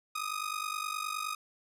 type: ring-modulated tone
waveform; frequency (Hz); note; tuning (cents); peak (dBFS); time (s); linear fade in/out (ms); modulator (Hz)
sawtooth; 1244.5; D#6; 0; -27; 0.15-1.35; 5; 24.8
effects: resampled to 32000 Hz